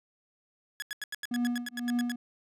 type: tone bursts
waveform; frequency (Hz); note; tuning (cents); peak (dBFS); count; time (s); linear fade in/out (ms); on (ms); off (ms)
sawtooth; 1686; G#6; +26; -30; 13; 0.8-2.118; 0; 22; 86
type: tone with tremolo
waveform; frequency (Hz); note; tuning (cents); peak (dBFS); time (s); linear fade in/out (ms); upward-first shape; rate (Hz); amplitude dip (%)
triangle; 241.7; B3; -37; -23; 1.31-2.16; 5; triangle; 1.9; 100
effects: resampled to 32000 Hz